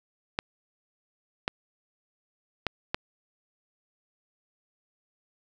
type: clicks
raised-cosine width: 0.3 ms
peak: -10 dBFS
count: 4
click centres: 0.389 / 1.479 / 2.667 / 2.945 s
effects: none